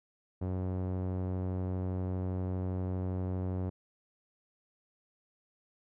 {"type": "tone with low-pass filter", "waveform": "sawtooth", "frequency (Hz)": 92.5, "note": "F#2", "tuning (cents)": 0, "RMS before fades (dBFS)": -34, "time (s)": [0.41, 3.7], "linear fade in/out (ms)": 10, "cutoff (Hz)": 640, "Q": 0.74, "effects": []}